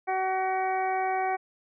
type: harmonic tone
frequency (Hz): 377.3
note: F#4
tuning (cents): +34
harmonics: 1 / 2 / 3 / 4 / 5 / 6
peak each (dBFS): -33 / -26 / -38 / -39 / -39 / -38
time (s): 0.07-1.37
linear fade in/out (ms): 20
effects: none